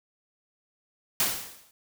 white noise with exponential decay, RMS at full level -22 dBFS, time 1.2-1.71 s, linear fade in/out 1 ms, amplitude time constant 110 ms, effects none

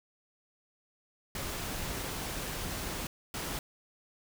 pink noise bursts at uneven times, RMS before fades -37 dBFS, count 2, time 1.35-3.07 / 3.34-3.59 s, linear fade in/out 2 ms, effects none

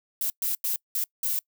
violet noise bursts at uneven times, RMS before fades -27 dBFS, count 5, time 0.21-0.3 / 0.42-0.55 / 0.64-0.76 / 0.95-1.04 / 1.23-1.39 s, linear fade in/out 2 ms, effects noise-tail reverb RT60 0.1 s tail -25 dB re dry

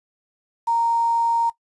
sine tone with quantisation, 928 Hz, A#5, 8 cents flat, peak -17 dBFS, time 0.67-1.5 s, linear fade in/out 10 ms, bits 7, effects noise-tail reverb RT60 0.1 s tail -18 dB re dry + resampled to 24000 Hz

